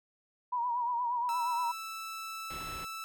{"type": "tone with vibrato", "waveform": "sine", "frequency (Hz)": 964, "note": "B5", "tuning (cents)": -42, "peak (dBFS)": -29, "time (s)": [0.52, 1.72], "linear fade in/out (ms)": 10, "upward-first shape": "sine", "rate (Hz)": 8.5, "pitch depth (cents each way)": 60}
{"type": "tone", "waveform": "sawtooth", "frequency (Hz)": 1318.5, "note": "E6", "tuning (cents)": 0, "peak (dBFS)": -35, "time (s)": [1.29, 3.04], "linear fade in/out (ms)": 0}
{"type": "low-pass noise", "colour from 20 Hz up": "pink", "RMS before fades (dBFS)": -46, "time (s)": [2.5, 2.85], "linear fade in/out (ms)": 5, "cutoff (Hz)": 4100, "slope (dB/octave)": 24}
{"effects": []}